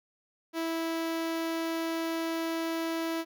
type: tone with notch filter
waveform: sawtooth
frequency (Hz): 328.2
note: E4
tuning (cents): -8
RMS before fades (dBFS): -32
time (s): 0.53-3.25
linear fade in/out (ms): 50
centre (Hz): 8200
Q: 1.9
effects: none